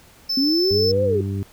triangle tone, 5274 Hz, E8, in tune, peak -19 dBFS, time 0.29-0.92 s, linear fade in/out 10 ms
sine linear two-way sweep, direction up then down, 257.3 to 523.3 to 375.6 Hz, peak -17 dBFS, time 0.37-1.21 s, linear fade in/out 5 ms, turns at 1.04 s
harmonic tone, 98.3 Hz, G2, 5 cents sharp, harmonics 1 / 2 / 3 / 4, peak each -23 / -29 / -33 / -35 dBFS, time 0.71-1.43 s, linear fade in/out 0 ms
effects pink hiss -50 dBFS RMS until 1.52 s

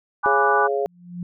sine chord, G# half-diminished seventh, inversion none, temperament equal, 830.6 / 987.8 / 1174.7 / 1480 Hz, G#5 / B5 / D6 / F#6, 0 / 0 / 0 / 0 cents, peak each -21 / -25 / -21 / -22 dBFS, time 0.23-0.68 s, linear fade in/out 20 ms
harmonic tone, 138.59 Hz, C#3, in tune, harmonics 3 / 4 / 5, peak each -22 / -26 / -26 dBFS, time 0.26-0.86 s, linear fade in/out 0 ms
sine tone with exponential growth, 176.1 Hz, F3, 15 cents sharp, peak -25 dBFS, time 0.78-1.23 s, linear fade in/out 2 ms, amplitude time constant 96 ms
effects none

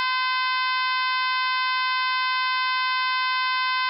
harmonic tone with a mistuned harmonic, 513 Hz, C5, 34 cents flat, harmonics 2 / 3 / 4 / 5 / 6 / 7 / 8 / 9 / 10, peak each -24 / -28 / -30 / -32 / -34 / -35 / -36 / -37 / -38 dBFS, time 0-3.89 s, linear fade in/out 0 ms, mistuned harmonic 8, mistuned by +18 cents, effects none

